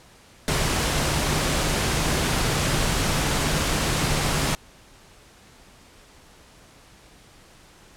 sine tone in noise, 150.3 Hz, D3, 40 cents sharp, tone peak -31 dBFS, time 0.48-4.55 s, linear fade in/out 0 ms, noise pink, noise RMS -23 dBFS, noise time 0.48-4.55 s, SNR -11 dB, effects pink hiss -51 dBFS RMS until 7.96 s + low-pass 10000 Hz 12 dB/octave

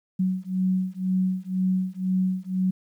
sine beating tone pair, 185.2 / 187.2 Hz, F#3 / F#3, +2 / +20 cents, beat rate 2 Hz, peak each -25 dBFS, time 0.19-2.71 s, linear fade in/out 10 ms, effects 10-bit

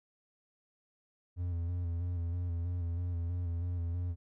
triangle tone with vibrato, 86.6 Hz, F2, 14 cents flat, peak -30 dBFS, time 1.36-4.16 s, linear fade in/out 50 ms, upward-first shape square, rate 3.1 Hz, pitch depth 35 cents each way, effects none

